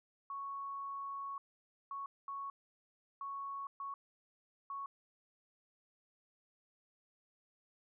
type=tone bursts at uneven times; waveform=sine; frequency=1108.7 Hz; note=C#6; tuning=in tune; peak=-40 dBFS; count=6; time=0.3-1.38 / 1.91-2.06 / 2.28-2.5 / 3.21-3.67 / 3.8-3.94 / 4.7-4.86 s; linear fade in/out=2 ms; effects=none